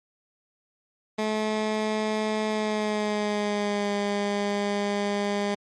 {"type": "tone with pitch glide", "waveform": "15% pulse", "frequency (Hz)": [215.5, 203.4], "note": ["A3", "G#3"], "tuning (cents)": [-36, -36], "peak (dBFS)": -18, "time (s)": [1.18, 5.55], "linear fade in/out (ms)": 10, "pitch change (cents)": -100, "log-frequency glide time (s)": [2.48, 3.92], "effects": ["low-pass 6000 Hz 12 dB/octave", "MP3 64 kbps"]}